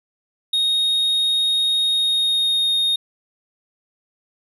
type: tone with pitch glide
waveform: triangle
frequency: 3729 to 3703 Hz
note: A#7 to A#7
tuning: 0 to -12 cents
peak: -15 dBFS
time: 0.53-2.96 s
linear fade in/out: 5 ms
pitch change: -12 cents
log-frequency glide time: 1.87-2.75 s
effects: none